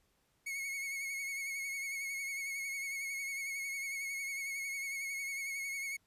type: tone with vibrato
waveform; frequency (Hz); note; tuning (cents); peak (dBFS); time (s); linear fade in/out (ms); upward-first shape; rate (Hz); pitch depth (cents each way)
45% pulse; 2199; C#7; -14; -37; 0.46-5.97; 10; sine; 11; 36
effects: pink hiss -75 dBFS RMS until 6.06 s + resampled to 32000 Hz